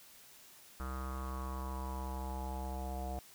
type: tone with low-pass filter sweep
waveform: square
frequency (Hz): 65.41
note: C2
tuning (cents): 0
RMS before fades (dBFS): -40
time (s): 0.8-3.19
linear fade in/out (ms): 0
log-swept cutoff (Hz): 1300 to 710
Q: 6.8
effects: white hiss -58 dBFS RMS until 3.34 s